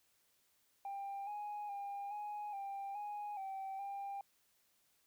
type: tone with pitch steps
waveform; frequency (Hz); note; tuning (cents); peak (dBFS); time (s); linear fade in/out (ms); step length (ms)
sine; 794 / 831 / 803 / 833 / 792 / 829 / 774 / 796; G5 / G#5 / G5 / G#5 / G5 / G#5 / G5 / G5; +22 / +1 / +41 / +5 / +18 / -3 / -22 / +26; -39; 0.85-4.21; 2; 420
effects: tanh soft clip ceiling -39 dBFS + white hiss -75 dBFS RMS until 5.06 s